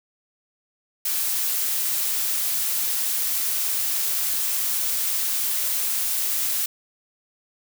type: noise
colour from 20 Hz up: blue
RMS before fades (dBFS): -24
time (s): 1.05-6.66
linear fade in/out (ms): 5
effects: none